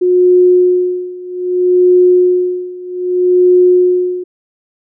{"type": "tone with tremolo", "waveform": "sine", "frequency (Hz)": 361.4, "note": "F#4", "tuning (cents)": -41, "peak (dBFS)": -4, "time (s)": [0.01, 4.24], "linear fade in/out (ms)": 10, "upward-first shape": "sine", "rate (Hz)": 0.63, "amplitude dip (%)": 90, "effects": []}